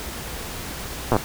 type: slowing click train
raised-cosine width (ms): 1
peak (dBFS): -4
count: 6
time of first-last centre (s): 1.12-1.165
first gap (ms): 8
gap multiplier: 1.06
effects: added 60 Hz sine -39 dBFS peak until 1.24 s + pink hiss -33 dBFS RMS until 1.24 s